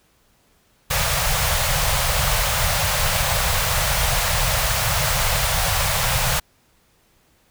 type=band-stop noise; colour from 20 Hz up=pink; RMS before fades=-20 dBFS; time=0.9-6.4 s; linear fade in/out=10 ms; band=160 to 520 Hz; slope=48 dB/octave; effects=pink hiss -60 dBFS RMS until 7.5 s